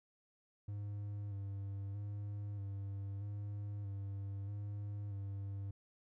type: tone with vibrato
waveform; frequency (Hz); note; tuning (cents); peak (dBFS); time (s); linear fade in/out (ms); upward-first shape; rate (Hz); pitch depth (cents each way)
triangle; 100.7; G2; +47; -38; 0.68-5.71; 5; square; 0.79; 28
effects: none